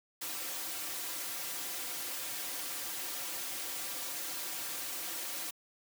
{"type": "noise with comb filter", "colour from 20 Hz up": "white", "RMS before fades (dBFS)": -39, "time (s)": [0.21, 5.51], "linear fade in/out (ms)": 10, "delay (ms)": 4.7, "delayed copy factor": -0.8, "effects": ["high-pass 200 Hz 12 dB/octave"]}